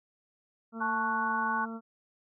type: harmonic tone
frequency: 226.6 Hz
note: A#3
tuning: 49 cents flat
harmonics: 1 / 2 / 3 / 4 / 5 / 6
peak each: -37 / -46 / -49 / -51 / -51 / -47 dBFS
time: 0.72-1.81 s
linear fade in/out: 50 ms
type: chord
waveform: sine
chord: F# minor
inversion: first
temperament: equal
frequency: 880 / 1108.7 / 1480 Hz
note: A5 / C#6 / F#6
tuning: 0 / 0 / 0 cents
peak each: -32 dBFS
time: 0.8-1.66 s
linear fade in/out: 20 ms
effects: none